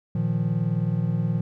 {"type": "chord", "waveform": "triangle", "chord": "Bb suspended fourth", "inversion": "none", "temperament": "equal", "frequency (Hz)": [116.54, 155.56, 174.61], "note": ["Bb2", "Eb3", "F3"], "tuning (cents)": [0, 0, 0], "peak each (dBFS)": -24, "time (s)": [0.15, 1.41], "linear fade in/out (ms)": 5, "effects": []}